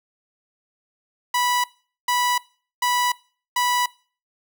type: tone bursts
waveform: sawtooth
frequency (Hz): 983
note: B5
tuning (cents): -8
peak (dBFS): -15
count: 4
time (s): 1.34-3.86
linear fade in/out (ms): 5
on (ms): 300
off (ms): 440
effects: noise-tail reverb RT60 0.4 s tail -21 dB re dry